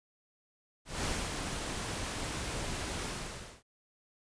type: noise with ADSR envelope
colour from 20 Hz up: pink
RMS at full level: -33 dBFS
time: 0.85-3.63 s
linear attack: 200 ms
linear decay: 240 ms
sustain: -4 dB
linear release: 560 ms
effects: resampled to 22050 Hz